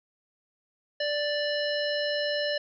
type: harmonic tone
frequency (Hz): 587.3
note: D5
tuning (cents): 0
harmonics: 1 / 3 / 5 / 7 / 9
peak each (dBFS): -28 / -33 / -35 / -36 / -38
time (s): 1-2.58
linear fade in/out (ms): 5
effects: none